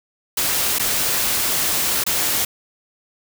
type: noise with dropouts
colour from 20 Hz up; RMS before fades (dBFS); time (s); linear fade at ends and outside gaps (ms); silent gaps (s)
white; -20; 0.37-2.45; 5; 0.786-0.795 / 2.039-2.064
effects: none